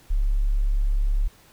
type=tone; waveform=sine; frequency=35.16 Hz; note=C#1; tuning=25 cents sharp; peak=-18 dBFS; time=0.1-1.28 s; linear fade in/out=10 ms; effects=pink hiss -54 dBFS RMS until 1.52 s